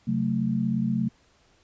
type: chord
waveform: sine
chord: F# diminished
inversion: second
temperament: just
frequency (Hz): 133.2 / 185 / 222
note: C3 / F#3 / A3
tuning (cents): +31 / 0 / +16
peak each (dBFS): -29 / -28 / -25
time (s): 0.07-1.09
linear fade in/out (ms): 10
effects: pink hiss -62 dBFS RMS until 1.63 s + resampled to 16000 Hz